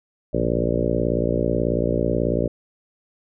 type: harmonic tone with a mistuned harmonic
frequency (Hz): 58.27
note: A#1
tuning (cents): 0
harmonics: 1 / 2 / 3 / 4 / 5 / 6 / 7 / 8 / 9 / 10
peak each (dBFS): -28 / -28 / -28 / -28 / -28 / -28 / -28 / -28 / -28 / -28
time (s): 0.33-2.48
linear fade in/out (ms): 10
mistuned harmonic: 2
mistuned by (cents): +77
effects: none